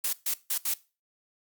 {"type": "noise bursts at uneven times", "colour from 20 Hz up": "blue", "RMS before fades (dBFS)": -28, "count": 4, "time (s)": [[0.04, 0.13], [0.26, 0.34], [0.5, 0.58], [0.65, 0.74]], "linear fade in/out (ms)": 5, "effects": ["noise-tail reverb RT60 0.3 s tail -19 dB re dry", "Opus 48 kbps"]}